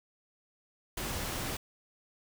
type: noise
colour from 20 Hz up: pink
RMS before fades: -36 dBFS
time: 0.97-1.57 s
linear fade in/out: 5 ms
effects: none